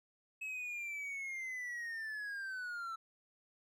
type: linear sweep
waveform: triangle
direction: down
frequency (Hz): 2584 to 1318.5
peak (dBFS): -38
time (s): 0.41-2.96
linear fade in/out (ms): 10
effects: none